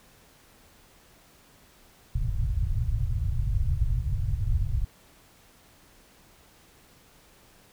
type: low-pass noise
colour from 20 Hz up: pink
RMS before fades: -26 dBFS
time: 2.15-4.85 s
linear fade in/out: 5 ms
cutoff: 130 Hz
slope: 48 dB/octave
effects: pink hiss -57 dBFS RMS until 7.72 s